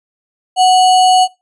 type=tone with sample-and-hold; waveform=sine; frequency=740 Hz; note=F#5; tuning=in tune; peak=-5 dBFS; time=0.56-1.28 s; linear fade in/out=50 ms; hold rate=3675 Hz; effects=noise-tail reverb RT60 0.2 s tail -19 dB re dry + resampled to 24000 Hz